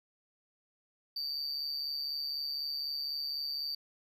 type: tone with amplitude modulation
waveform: triangle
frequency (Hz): 4614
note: D8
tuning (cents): -31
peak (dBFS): -30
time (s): 1.16-3.75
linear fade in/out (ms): 5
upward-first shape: sine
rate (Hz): 144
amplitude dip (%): 65
effects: none